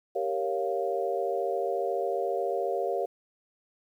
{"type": "chord", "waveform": "sine", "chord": "G half-diminished seventh", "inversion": "none", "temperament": "equal", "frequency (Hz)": [392, 466.2, 554.4, 698.5], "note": ["G4", "Bb4", "Db5", "F5"], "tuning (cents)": [0, 0, 0, 0], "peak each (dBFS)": -32, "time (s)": [0.15, 3.06], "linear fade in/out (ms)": 10, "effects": ["10-bit"]}